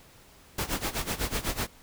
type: noise with tremolo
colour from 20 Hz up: pink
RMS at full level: -28 dBFS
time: 0.58-1.67 s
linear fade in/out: 5 ms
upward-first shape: sine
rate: 8 Hz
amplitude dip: 85%
effects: pink hiss -55 dBFS RMS until 1.82 s

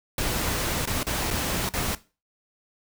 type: noise with dropouts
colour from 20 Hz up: pink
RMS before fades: -27 dBFS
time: 0.18-1.95 s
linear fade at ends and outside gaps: 2 ms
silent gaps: 0.856-0.873 / 1.031-1.067 / 1.305-1.309 / 1.691-1.737 s
effects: noise-tail reverb RT60 0.3 s tail -17 dB re dry

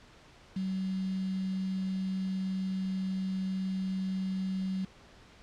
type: tone with quantisation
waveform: sine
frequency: 189.2 Hz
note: F#3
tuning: 39 cents sharp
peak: -30 dBFS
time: 0.56-4.85 s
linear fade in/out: 5 ms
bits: 8
effects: pink hiss -56 dBFS RMS until 5.42 s + low-pass 5000 Hz 12 dB/octave

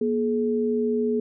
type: tone pair together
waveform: sine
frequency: 238.4 / 424.8 Hz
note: A#3 / G#4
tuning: +39 / +39 cents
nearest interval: minor seventh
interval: 1000 cents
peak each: -24 / -23 dBFS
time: 0.01-1.2 s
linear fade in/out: 5 ms
effects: none

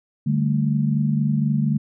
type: chord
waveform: sine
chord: D suspended fourth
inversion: none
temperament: equal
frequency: 146.83 / 196 / 220 Hz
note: D3 / G3 / A3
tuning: 0 / 0 / 0 cents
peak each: -20 / -25 / -22 dBFS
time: 0.26-1.78 s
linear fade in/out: 10 ms
effects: none

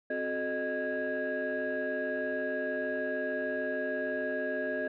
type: tone cluster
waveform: sine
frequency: 264.9 / 366.4 / 432.9 / 613 / 1650 Hz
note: C4 / F#4 / A4 / D#5 / G#6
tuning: +22 / -17 / -28 / -26 / -12 cents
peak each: -37 / -39 / -37 / -33 / -35 dBFS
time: 0.1-4.88 s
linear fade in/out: 5 ms
effects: tanh soft clip ceiling -24 dBFS

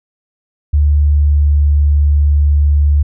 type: tone with pitch glide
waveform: sine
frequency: 73.42 to 72.95 Hz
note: D2 to D2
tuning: 0 to -11 cents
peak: -7 dBFS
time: 0.73-3.03 s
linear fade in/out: 10 ms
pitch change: -11 cents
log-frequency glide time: 1-1.61 s
effects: none

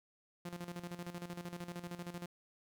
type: tone with tremolo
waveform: sawtooth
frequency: 174.61 Hz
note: F3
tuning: in tune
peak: -37 dBFS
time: 0.45-2.26 s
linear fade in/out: 5 ms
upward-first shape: square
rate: 13 Hz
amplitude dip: 70%
effects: none

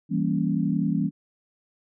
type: chord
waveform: sine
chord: E diminished seventh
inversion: none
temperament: equal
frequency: 164.81 / 196 / 233.1 / 277.2 Hz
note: E3 / G3 / Bb3 / Db4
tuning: 0 / 0 / 0 / 0 cents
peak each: -26 / -26 / -28 / -28 dBFS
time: 0.09-1.11 s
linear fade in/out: 50 ms
effects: none

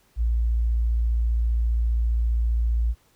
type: tone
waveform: sine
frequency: 57.5 Hz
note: A#1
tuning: 23 cents flat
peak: -19 dBFS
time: 0.16-2.95 s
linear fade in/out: 50 ms
effects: pink hiss -62 dBFS RMS until 3.15 s

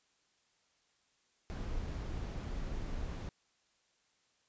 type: noise with dropouts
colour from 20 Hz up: brown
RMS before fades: -39 dBFS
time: 1.5-3.29 s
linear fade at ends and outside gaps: 0 ms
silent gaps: 1.866-1.87 s
effects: white hiss -74 dBFS RMS until 4.48 s + resampled to 16000 Hz

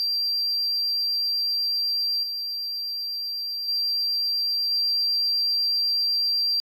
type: tone with level steps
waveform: triangle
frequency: 4723 Hz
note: D8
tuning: 9 cents sharp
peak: -20 / -26 / -20 / -18 dBFS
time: 0-6.6 s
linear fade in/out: 0 ms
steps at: 2.23 / 3.68 / 4.71 s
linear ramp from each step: 5 ms
effects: tanh soft clip ceiling -17 dBFS

